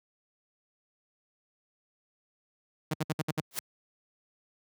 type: tone bursts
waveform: sawtooth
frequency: 155.56 Hz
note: D#3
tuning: in tune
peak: -23 dBFS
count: 6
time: 2.91-3.404 s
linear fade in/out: 5 ms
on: 29 ms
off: 64 ms
type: noise with exponential growth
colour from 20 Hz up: white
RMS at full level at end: -28 dBFS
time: 3.51-3.59 s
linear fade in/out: 1 ms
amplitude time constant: 17 ms
effects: high-pass 100 Hz 12 dB/octave